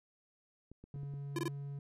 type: clicks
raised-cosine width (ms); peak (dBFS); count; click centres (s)
3; -39; 5; 0.716 / 0.84 / 0.959 / 1.033 / 1.139
type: tone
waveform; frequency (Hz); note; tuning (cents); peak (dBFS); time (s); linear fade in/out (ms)
triangle; 141; C#3; +30; -38; 0.94-1.79; 2
type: tone bursts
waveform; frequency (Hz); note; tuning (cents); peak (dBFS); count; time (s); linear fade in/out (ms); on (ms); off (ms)
square; 340.1; F4; -46; -34; 3; 1.36-1.481; 2; 27; 20
effects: resampled to 32000 Hz